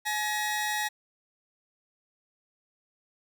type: tone pair together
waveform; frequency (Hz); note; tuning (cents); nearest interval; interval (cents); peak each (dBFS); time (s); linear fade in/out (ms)
sawtooth; 845.7 / 1900; G#5 / A#6; +31 / +33; octave + major second; 1402; -27; 0.05-0.89; 20
effects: none